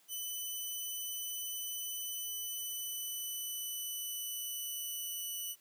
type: tone with pitch glide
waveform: 5% pulse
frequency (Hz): 3003 to 2969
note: F#7 to F#7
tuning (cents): +25 to +5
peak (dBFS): -30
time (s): 0.08-5.56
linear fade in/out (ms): 50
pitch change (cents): -20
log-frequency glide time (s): 2.07-5.39
effects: white hiss -67 dBFS RMS until 5.6 s + high-pass 150 Hz 12 dB/octave